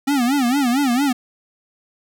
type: tone with vibrato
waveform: square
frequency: 261.6 Hz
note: C4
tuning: in tune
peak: -16 dBFS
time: 0.07-1.13 s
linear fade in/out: 10 ms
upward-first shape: sine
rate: 4.4 Hz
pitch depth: 180 cents each way
effects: none